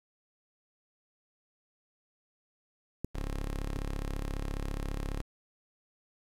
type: clicks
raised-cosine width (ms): 3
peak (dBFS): -20 / -26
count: 2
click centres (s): 3.046 / 3.767
type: tone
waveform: sawtooth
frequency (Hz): 34.65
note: C#1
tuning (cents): 0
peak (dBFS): -29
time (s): 3.14-5.23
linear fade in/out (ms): 20
effects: resampled to 32000 Hz + 8-bit